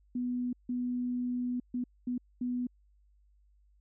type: tone bursts at uneven times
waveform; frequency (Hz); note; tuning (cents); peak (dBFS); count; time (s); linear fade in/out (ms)
sine; 246.9; B3; 0; -30; 5; 0.15-0.53 / 0.69-1.6 / 1.74-1.84 / 2.07-2.18 / 2.41-2.67; 5
effects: added 50 Hz sine -62 dBFS peak until 3.8 s